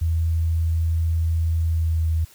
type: tone with pitch glide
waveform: sine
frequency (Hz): 81.9 to 80.63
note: E2 to E2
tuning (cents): -11 to -38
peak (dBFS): -18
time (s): 0.01-2.25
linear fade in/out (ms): 10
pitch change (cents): -27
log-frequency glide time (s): 1.63-2.1
effects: white hiss -51 dBFS RMS until 2.34 s